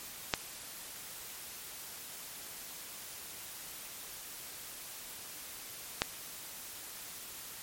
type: clicks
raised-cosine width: 0.2 ms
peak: -9 dBFS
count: 2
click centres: 0.338 / 6.019 s
effects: white hiss -46 dBFS RMS until 7.62 s + MP3 64 kbps